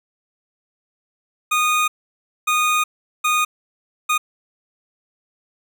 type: tone bursts at uneven times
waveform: 25% pulse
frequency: 1234 Hz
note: D#6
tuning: 15 cents flat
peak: -12 dBFS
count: 4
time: 1.51-1.88 / 2.47-2.84 / 3.24-3.45 / 4.09-4.18 s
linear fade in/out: 10 ms
effects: none